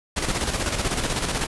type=noise with tremolo; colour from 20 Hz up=pink; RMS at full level=-23 dBFS; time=0.16-1.47 s; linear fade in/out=10 ms; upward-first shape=square; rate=16 Hz; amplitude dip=50%; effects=resampled to 24000 Hz